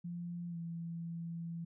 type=tone with pitch glide; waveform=sine; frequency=173.1 to 167.78 Hz; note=F3 to E3; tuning=-15 to +31 cents; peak=-39 dBFS; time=0.04-1.65 s; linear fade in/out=10 ms; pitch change=-54 cents; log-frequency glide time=0.49-0.57 s; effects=none